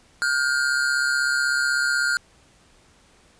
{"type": "tone pair together", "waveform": "square", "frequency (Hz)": [1424, 1560.1], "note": ["F6", "G6"], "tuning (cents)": [33, -9], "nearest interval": "major second", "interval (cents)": 158, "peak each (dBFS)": [-22, -25], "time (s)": [0.22, 2.17], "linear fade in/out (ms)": 0, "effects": ["pink hiss -56 dBFS RMS until 3.39 s", "resampled to 22050 Hz"]}